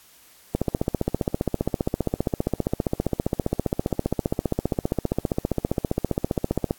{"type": "click train", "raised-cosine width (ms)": 2, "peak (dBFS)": -8, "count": 94, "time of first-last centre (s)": [0.55, 6.709], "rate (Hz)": 15.1, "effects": ["white hiss -53 dBFS RMS until 6.78 s", "AAC 64 kbps"]}